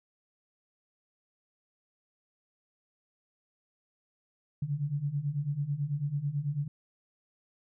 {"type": "beating tone pair", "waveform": "sine", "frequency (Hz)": [138.59, 147.69], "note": ["C#3", "D3"], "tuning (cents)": [0, 10], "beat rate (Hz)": 9.1, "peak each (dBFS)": [-34, -31], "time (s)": [4.62, 6.68], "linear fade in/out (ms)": 5, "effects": []}